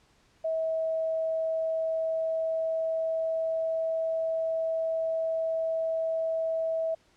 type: tone with pitch glide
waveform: sine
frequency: 645 to 649.5 Hz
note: E5 to E5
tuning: -38 to -26 cents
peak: -26 dBFS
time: 0.44-6.95 s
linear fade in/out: 10 ms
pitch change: +12 cents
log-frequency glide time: 1.07-4.09 s
effects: pink hiss -64 dBFS RMS until 7.16 s + low-pass 7000 Hz 12 dB/octave